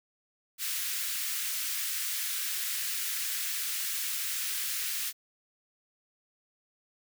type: high-pass noise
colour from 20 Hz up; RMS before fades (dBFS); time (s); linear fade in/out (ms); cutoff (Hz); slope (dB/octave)
white; -33; 0.58-5.13; 50; 1500; 24
effects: none